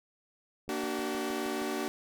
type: click train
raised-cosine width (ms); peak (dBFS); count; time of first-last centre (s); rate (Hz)
2; -38; 7; 0.68-1.618; 6.4
type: chord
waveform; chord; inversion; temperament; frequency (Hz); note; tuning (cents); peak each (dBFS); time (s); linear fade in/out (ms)
sawtooth; Bb augmented; none; equal with one note detuned; 233.1 / 293.7 / 378.9; Bb3 / D4 / F#4; 0 / 0 / +41; -34 / -32 / -31; 0.69-1.88; 0
effects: none